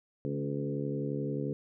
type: harmonic tone with a mistuned harmonic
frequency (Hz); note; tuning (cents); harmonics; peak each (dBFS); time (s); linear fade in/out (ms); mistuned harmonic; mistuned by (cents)
71.4; D2; -48; 2 / 3 / 4 / 5 / 6 / 7; -35 / -40 / -37 / -42 / -38 / -41; 0.25-1.53; 0; 4; -21
effects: none